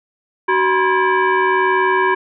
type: tone with frequency modulation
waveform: sine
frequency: 294.9 Hz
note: D4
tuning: 7 cents sharp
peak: -12 dBFS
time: 0.48-2.15 s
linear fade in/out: 10 ms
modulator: 671 Hz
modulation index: 2.3
effects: none